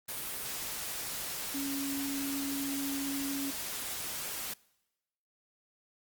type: tone in noise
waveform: sine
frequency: 277.2 Hz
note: C#4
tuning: in tune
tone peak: -34 dBFS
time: 1.54-3.51 s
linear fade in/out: 10 ms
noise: white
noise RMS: -38 dBFS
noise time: 0.08-4.54 s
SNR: +1 dB
effects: noise-tail reverb RT60 1.0 s tail -24 dB re dry + Opus 32 kbps